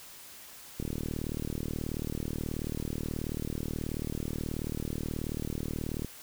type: click train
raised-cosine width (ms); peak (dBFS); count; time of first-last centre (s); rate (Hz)
3; -21; 203; 0.8-6.047; 38.5
effects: white hiss -49 dBFS RMS until 6.22 s